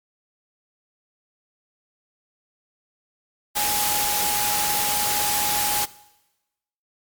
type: tone in noise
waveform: sine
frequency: 830.6 Hz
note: G#5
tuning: in tune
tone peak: -26 dBFS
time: 3.55-5.86 s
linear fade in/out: 20 ms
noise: white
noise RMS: -23 dBFS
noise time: 3.55-5.86 s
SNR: -6 dB
effects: noise-tail reverb RT60 1.0 s tail -20 dB re dry + MP3 96 kbps